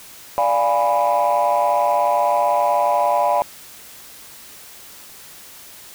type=chord; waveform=sine; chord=D diminished seventh; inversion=none; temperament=equal with one note detuned; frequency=587.3 / 698.5 / 825.8 / 987.8 Hz; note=D5 / F5 / Ab5 / Cb6; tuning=0 / 0 / -10 / 0 cents; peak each=-19 dBFS; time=0.38-3.42 s; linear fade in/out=0 ms; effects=tanh soft clip ceiling -9 dBFS + white hiss -41 dBFS RMS until 5.94 s